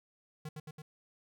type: tone with echo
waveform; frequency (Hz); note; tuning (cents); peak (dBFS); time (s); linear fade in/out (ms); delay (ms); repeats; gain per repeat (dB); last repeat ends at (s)
square; 153.3; D#3; -25; -40; 0.45-0.49; 5; 110; 3; -2; 0.82
effects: none